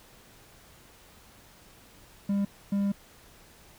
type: tone bursts at uneven times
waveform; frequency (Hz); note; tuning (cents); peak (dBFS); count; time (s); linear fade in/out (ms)
triangle; 200; G3; +35; -22; 2; 2.29-2.45 / 2.72-2.92; 5
effects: pink hiss -55 dBFS RMS until 3.78 s